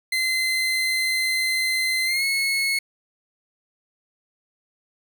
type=tone with pitch glide; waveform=30% pulse; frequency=2062 to 2185 Hz; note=C7 to C#7; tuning=-26 to -26 cents; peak=-18 dBFS; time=0.12-2.79 s; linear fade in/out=5 ms; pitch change=+100 cents; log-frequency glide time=2.05-2.24 s; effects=none